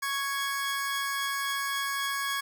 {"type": "tone pair together", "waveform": "sawtooth", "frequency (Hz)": [1108.7, 1661.2], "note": ["C#6", "G#6"], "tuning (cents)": [0, 0], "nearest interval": "perfect fifth", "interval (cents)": 700, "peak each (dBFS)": -28, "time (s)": [0.02, 2.41], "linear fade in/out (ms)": 10, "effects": []}